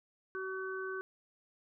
harmonic tone, 379.2 Hz, F#4, 43 cents sharp, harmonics 1 / 3 / 4, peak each -39 / -45 / -41 dBFS, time 0.35-1.01 s, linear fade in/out 0 ms, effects none

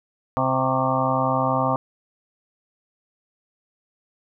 harmonic tone with a mistuned harmonic, 130.81 Hz, C3, in tune, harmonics 1 / 2 / 4 / 5 / 6 / 7 / 8 / 9, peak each -27 / -27 / -27 / -27 / -27 / -27 / -27 / -27 dBFS, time 0.37-1.76 s, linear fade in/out 0 ms, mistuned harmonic 8, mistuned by +64 cents, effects none

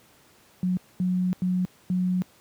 sine tone bursts at uneven times, 182.3 Hz, F#3, 25 cents flat, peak -21 dBFS, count 4, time 0.63-0.77 / 1-1.33 / 1.42-1.65 / 1.9-2.22 s, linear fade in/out 0 ms, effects pink hiss -57 dBFS RMS until 2.4 s + high-pass 100 Hz 12 dB/octave

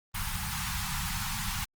pink band-stop noise, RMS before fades -33 dBFS, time 0.14-1.65 s, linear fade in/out 10 ms, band 210 to 780 Hz, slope 96 dB/octave, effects Opus 24 kbps

